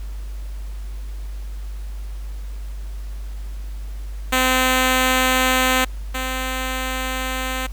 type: tone pair in turn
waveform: 5% pulse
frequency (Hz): 257.6 / 258.8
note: C4 / C4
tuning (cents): -27 / -19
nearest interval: unison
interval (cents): 8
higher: second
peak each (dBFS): -4 / -12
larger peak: first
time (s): 4.32-5.85 / 6.14-7.67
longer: neither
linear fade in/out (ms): 10
effects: added 50 Hz sine -27 dBFS peak until 7.72 s + pink hiss -48 dBFS RMS until 7.72 s